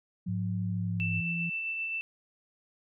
sine tone with pitch glide, 180.1 to 169.01 Hz, F#3 to E3, -46 to +44 cents, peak -32 dBFS, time 0.26-1.5 s, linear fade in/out 10 ms, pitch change -110 cents, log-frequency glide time 0.62-1.23 s
sine tone with vibrato, 105.3 Hz, G#2, 24 cents sharp, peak -31 dBFS, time 0.28-1.21 s, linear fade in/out 10 ms, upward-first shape sine, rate 15 Hz, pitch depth 11 cents each way
sine tone with tremolo, 2661 Hz, E7, 16 cents sharp, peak -30 dBFS, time 1-2.01 s, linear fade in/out 0 ms, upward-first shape sine, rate 7.6 Hz, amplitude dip 25%
effects none

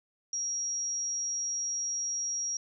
sine tone, 5660 Hz, F8, 22 cents sharp, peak -30 dBFS, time 0.33-2.57 s, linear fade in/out 2 ms, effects none

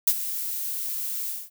violet noise with ADSR envelope, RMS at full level -17 dBFS, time 0.07-1.5 s, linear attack 6 ms, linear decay 57 ms, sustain -13 dB, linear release 210 ms, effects none

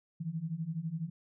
sine beating tone pair, 155.56 / 167.56 Hz, D#3 / E3, 0 / +29 cents, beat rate 12 Hz, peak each -38 / -36 dBFS, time 0.2-1.1 s, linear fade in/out 10 ms, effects none

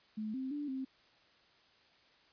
sine tone with pitch steps, 215.5 / 262.4 / 292.1 / 264.1 Hz, A3 / C4 / D4 / C4, -36 / +5 / -9 / +16 cents, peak -36 dBFS, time 0.17-0.85 s, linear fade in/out 10 ms, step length 170 ms, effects white hiss -66 dBFS RMS until 2.32 s + resampled to 11025 Hz

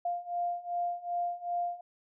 sine beating tone pair, 698.5 / 701.1 Hz, F5 / F5, 0 / +7 cents, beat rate 2.6 Hz, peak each -35 / -33 dBFS, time 0.05-1.81 s, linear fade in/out 5 ms, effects none

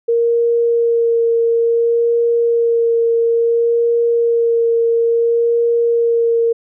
sine tone with vibrato, 465.5 Hz, A#4, 2 cents flat, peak -11 dBFS, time 0.08-6.53 s, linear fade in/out 10 ms, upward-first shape sine, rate 0.58 Hz, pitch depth 12 cents each way, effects none

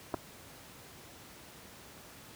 clicks, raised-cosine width 1 ms, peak -19 dBFS, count 2, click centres 0.141 / 0.144 s, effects pink hiss -52 dBFS RMS until 2.35 s + high-pass 80 Hz 12 dB/octave

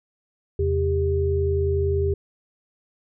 sine tone cluster, 83 / 133.9 / 397.5 Hz, E2 / C3 / G4, +12 / +40 / +24 cents, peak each -22 / -31 / -22 dBFS, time 0.59-2.14 s, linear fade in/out 5 ms, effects none

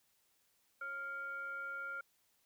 sine tone with frequency modulation, 1396.9 Hz, F6, in tune, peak -40 dBFS, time 0.81-2.01 s, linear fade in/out 5 ms, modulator 852 Hz, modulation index 0.36, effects white hiss -75 dBFS RMS until 2.45 s

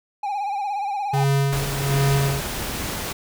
triangle tone with vibrato, 809 Hz, G#5, 46 cents flat, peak -21 dBFS, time 0.23-1.24 s, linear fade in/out 5 ms, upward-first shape sine, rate 17 Hz, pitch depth 70 cents each way
square tone with tremolo, 138.59 Hz, C#3, in tune, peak -17 dBFS, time 1.13-2.4 s, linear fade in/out 10 ms, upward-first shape sine, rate 1.3 Hz, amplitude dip 70%
pink noise, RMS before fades -28 dBFS, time 1.52-3.13 s, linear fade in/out 10 ms
effects none

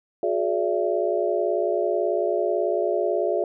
sine tone cluster, 363 / 421.2 / 579 / 670 Hz, F#4 / G#4 / D5 / E5, -33 / +24 / -25 / +28 cents, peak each -26 dBFS, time 0.23-3.44 s, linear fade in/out 2 ms, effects none

